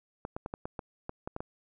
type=clicks; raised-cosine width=1 ms; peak=-22 dBFS; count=10; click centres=0.251 / 0.365 / 0.461 / 0.539 / 0.655 / 0.792 / 1.094 / 1.275 / 1.364 / 1.405 s; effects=none